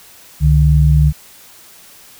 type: tone pair together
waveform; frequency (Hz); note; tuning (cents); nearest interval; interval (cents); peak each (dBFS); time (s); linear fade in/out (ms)
sine; 68 / 149.95; C#2 / D3; -33 / +36; octave + major second; 1369; -10; 0.4-1.13; 50
effects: white hiss -42 dBFS RMS until 2.19 s